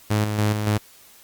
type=tone with tremolo; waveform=sawtooth; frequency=105.7 Hz; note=G#2; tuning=31 cents sharp; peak=-14 dBFS; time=0.1-0.78 s; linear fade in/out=10 ms; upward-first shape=square; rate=3.5 Hz; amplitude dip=45%; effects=white hiss -50 dBFS RMS until 1.23 s + Opus 48 kbps